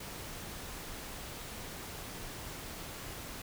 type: noise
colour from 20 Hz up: pink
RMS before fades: -44 dBFS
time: 0-3.42 s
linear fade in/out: 5 ms
effects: none